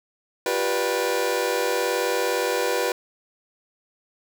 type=chord; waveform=sawtooth; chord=G dominant seventh; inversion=third; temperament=just; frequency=352.8 / 392 / 490 / 588 Hz; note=F4 / G4 / B4 / D5; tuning=+18 / 0 / -14 / +2 cents; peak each=-26 / -24 / -20 / -26 dBFS; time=0.46-2.92 s; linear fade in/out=2 ms; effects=none